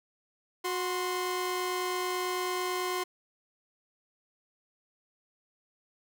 sawtooth tone pair together, 365.2 / 1046.5 Hz, F#4 / C6, -23 / 0 cents, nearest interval octave + tritone, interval 1823 cents, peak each -28 / -30 dBFS, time 0.64-3.04 s, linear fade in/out 10 ms, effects none

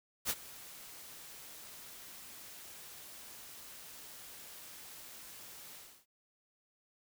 white noise with ADSR envelope, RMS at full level -32 dBFS, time 0.25-6.06 s, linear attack 46 ms, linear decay 47 ms, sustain -19 dB, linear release 310 ms, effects none

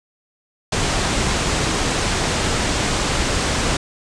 pink low-pass noise, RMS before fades -20 dBFS, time 0.72-3.77 s, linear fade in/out 5 ms, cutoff 8800 Hz, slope 48 dB/octave, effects none

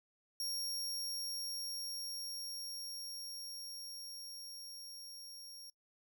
sawtooth tone with level ramp, 5570 Hz, F8, 5 cents flat, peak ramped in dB -34 to -47 dBFS, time 0.4-5.7 s, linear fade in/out 2 ms, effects noise-tail reverb RT60 0.1 s tail -25 dB re dry

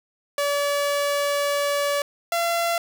sawtooth tone pair in turn, 573 / 681.4 Hz, D5 / F5, -43 / -43 cents, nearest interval minor third, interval 300 cents, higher second, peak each -17 dBFS, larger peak neither, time 0.38-2.02 / 2.32-2.78 s, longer first, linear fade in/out 2 ms, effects none

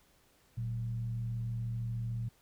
sine tone with frequency modulation, 116.54 Hz, A#2, in tune, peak -33 dBFS, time 0.57-2.29 s, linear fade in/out 10 ms, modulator 73.7 Hz, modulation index 0.37, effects pink hiss -67 dBFS RMS until 2.41 s

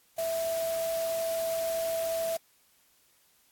sine tone in noise, 659.3 Hz, E5, in tune, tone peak -28 dBFS, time 0.18-2.37 s, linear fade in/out 5 ms, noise white, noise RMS -40 dBFS, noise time 0.18-2.37 s, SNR +9 dB, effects white hiss -65 dBFS RMS until 3.51 s + AAC 64 kbps

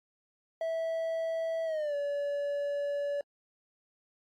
triangle tone with pitch glide, 654 to 572.6 Hz, E5 to D5, -14 to -44 cents, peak -28 dBFS, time 0.61-3.21 s, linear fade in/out 2 ms, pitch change -230 cents, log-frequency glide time 1.65-1.95 s, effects AAC 64 kbps

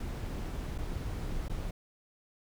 brown noise with dropouts, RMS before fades -36 dBFS, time 0-1.71 s, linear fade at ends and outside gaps 5 ms, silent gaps 0.78-0.784 / 1.484-1.496 s, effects none

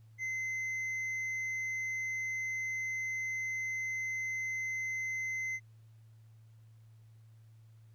sine tone with hard clipping, 2060 Hz, C7, 28 cents flat, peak -35 dBFS, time 0.18-5.6 s, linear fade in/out 50 ms, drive 4 dB, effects added 111 Hz sine -55 dBFS peak until 7.94 s + pink hiss -75 dBFS RMS until 7.94 s

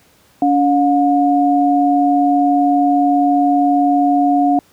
sine tone pair together, 284.5 / 717 Hz, C#4 / F5, +45 / +45 cents, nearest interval octave + major third, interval 1600 cents, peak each -13 dBFS, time 0.42-4.59 s, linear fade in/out 2 ms, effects pink hiss -52 dBFS RMS until 4.72 s + high-pass 80 Hz 12 dB/octave

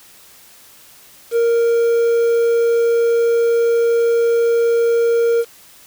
triangle tone with quantisation, 466.2 Hz, A#4, in tune, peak -10 dBFS, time 1.31-5.45 s, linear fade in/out 50 ms, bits 6, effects white hiss -45 dBFS RMS until 5.86 s

